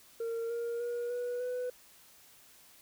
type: tone with pitch steps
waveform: sine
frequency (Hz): 460 / 469.1 / 478.4 / 487.9 / 497.6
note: A#4 / A#4 / A#4 / B4 / B4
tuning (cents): -23 / +11 / +45 / -21 / +13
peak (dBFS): -30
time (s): 0.2-1.7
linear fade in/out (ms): 5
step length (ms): 300
effects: tanh soft clip ceiling -32 dBFS + white hiss -59 dBFS RMS until 2.81 s